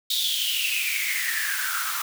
white noise with high-pass filter sweep, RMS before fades -26 dBFS, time 0.1-2.02 s, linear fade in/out 5 ms, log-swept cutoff 3800 to 1200 Hz, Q 9.5, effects none

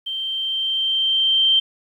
sine tone with level ramp, 3136 Hz, G7, in tune, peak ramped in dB -24 to -12 dBFS, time 0.06-1.6 s, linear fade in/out 10 ms, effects 9-bit

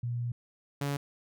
sine / sawtooth tone pair in turn, 120 / 141.84 Hz, B2 / C#3, -49 / +40 cents, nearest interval minor third, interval 289 cents, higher second, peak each -30 / -26 dBFS, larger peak second, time 0.03-0.32 / 0.81-0.97 s, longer first, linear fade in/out 5 ms, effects none

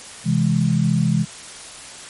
sine chord, C augmented, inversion none, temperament equal, 130.81 / 164.81 / 207.7 Hz, C3 / E3 / G#3, 0 / 0 / 0 cents, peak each -20 / -18 / -20 dBFS, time 0.24-1.26 s, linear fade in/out 50 ms, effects white hiss -37 dBFS RMS until 2.09 s + MP3 48 kbps

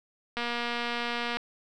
click train, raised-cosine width 0.3 ms, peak -16 dBFS, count 239, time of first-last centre 0.37-1.37 s, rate 238 Hz, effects none

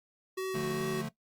square tone with vibrato, 375.3 Hz, F#4, 25 cents sharp, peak -33 dBFS, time 0.37-1.02 s, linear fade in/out 10 ms, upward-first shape triangle, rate 2.5 Hz, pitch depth 17 cents each way
square chord, D minor, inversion none, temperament just, 146.83 / 176.2 / 220.2 Hz, D3 / F3 / A3, 0 / +16 / +2 cents, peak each -39 / -42 / -38 dBFS, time 0.54-1.09 s, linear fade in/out 10 ms
effects noise-tail reverb RT60 0.1 s tail -17 dB re dry + Opus 48 kbps

